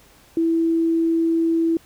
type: tone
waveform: sine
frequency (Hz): 329.6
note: E4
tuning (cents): 0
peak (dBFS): -16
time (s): 0.37-1.77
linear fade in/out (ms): 2
effects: pink hiss -52 dBFS RMS until 1.85 s